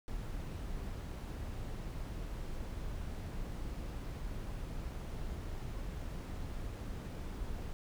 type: noise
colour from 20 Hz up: brown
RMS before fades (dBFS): -41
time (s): 0.08-7.73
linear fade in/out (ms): 0
effects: none